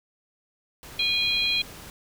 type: noise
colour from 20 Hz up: pink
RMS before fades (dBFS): -43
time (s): 0.83-1.9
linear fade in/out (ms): 0
type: harmonic tone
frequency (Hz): 817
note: G#5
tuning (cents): -29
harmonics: 3 / 4 / 5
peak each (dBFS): -26 / -26 / -26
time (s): 0.99-1.62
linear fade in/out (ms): 5
effects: none